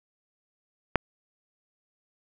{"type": "click", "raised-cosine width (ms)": 0.5, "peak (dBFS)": -5, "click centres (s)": 0.957, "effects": []}